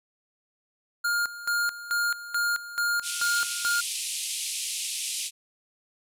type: tone with tremolo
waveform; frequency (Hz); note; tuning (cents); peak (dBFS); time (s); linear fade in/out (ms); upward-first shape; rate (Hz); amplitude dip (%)
square; 1412; F6; +19; -24; 1.04-3.81; 10; square; 2.3; 80
type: band-pass noise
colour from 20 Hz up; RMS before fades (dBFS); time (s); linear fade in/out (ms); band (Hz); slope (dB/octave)
white; -32; 3.02-5.31; 50; 2400 to 11000; 48
effects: none